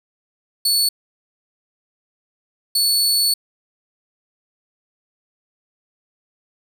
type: tone bursts at uneven times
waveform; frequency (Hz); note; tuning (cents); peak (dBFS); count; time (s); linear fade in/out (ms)
sawtooth; 4435; C#8; 0; -12; 2; 0.65-0.89 / 2.75-3.34; 5
effects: none